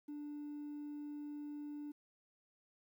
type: tone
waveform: triangle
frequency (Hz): 294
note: D4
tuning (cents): +2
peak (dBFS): -40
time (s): 0.08-1.92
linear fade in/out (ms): 10
effects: tanh soft clip ceiling -39 dBFS + 12-bit